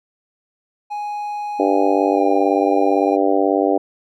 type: tone with pitch glide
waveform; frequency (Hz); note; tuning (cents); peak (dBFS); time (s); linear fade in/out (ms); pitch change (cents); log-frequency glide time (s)
triangle; 830.6 to 803.7; G#5 to G5; 0 to +43; -21; 0.9-3.17; 20; -57; 2.12-2.21
type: harmonic tone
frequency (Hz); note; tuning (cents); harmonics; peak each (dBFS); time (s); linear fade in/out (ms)
98; G2; 0; 3 / 4 / 5 / 6 / 7 / 8; -19 / -20 / -21 / -22 / -22 / -23; 1.59-3.78; 10
effects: none